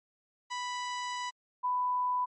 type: tone pair in turn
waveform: sawtooth / sine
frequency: 987.8 / 994.7 Hz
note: B5 / B5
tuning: 0 / +12 cents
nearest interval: unison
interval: 12 cents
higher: second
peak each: -30 / -27 dBFS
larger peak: second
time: 0.5-1.31 / 1.63-2.26 s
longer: first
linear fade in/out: 20 ms
effects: MP3 32 kbps